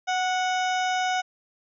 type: harmonic tone with a mistuned harmonic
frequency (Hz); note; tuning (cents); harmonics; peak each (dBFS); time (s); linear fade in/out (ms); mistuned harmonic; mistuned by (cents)
740; F#5; 0; 1 / 2 / 3 / 4 / 5 / 7 / 8 / 9; -24 / -30 / -34 / -36 / -38 / -41 / -42 / -43; 0.07-1.22; 20; 2; -16
effects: none